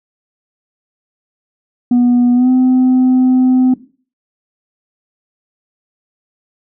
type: tone with pitch glide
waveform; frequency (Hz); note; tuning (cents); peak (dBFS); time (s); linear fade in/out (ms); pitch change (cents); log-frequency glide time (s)
sine; 244.2 to 255.7; B3 to C4; -19 to -40; -5; 1.91-3.74; 5; +79; 2.34-2.49
effects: noise-tail reverb RT60 0.4 s tail -17 dB re dry + tanh soft clip ceiling -6 dBFS